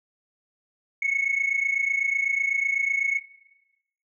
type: tone pair together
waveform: sine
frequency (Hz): 2189 / 2217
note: C#7 / C#7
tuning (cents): -22 / 0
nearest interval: unison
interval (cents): 22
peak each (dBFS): -24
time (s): 1.02-3.19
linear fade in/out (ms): 5
effects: noise-tail reverb RT60 1.0 s tail -17 dB re dry + tanh soft clip ceiling -17 dBFS